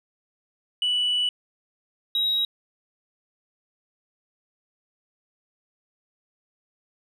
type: tone pair in turn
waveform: sine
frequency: 2959 / 3824 Hz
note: F#7 / A#7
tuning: -1 / +43 cents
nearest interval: major third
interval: 444 cents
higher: second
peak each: -19 dBFS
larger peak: neither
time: 0.82-1.29 / 2.15-2.45 s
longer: first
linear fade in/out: 2 ms
effects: tanh soft clip ceiling -18 dBFS